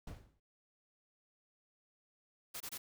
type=noise with exponential decay; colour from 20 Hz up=brown; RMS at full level=-41 dBFS; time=0.07-0.4 s; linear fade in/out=5 ms; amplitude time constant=70 ms
type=noise bursts; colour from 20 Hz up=white; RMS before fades=-44 dBFS; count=3; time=2.54-2.78 s; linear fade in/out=10 ms; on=64 ms; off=24 ms
effects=none